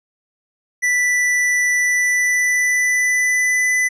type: tone with pitch glide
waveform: square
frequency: 1975.5 to 2001 Hz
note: B6 to B6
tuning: 0 to +22 cents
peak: -15 dBFS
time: 0.82-3.89 s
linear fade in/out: 20 ms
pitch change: +22 cents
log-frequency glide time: 1.74-3.73 s
effects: low-pass 10000 Hz 12 dB/octave